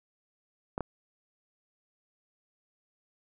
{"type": "clicks", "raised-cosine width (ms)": 1, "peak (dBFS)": -18, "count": 2, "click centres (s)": [0.779, 0.807], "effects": []}